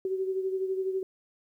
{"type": "beating tone pair", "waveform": "sine", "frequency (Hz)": [378.5, 390.5], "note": ["F#4", "G4"], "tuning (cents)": [39, -7], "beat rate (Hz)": 12, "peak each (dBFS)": [-28, -36], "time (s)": [0.05, 1.03], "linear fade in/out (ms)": 2, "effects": ["11-bit"]}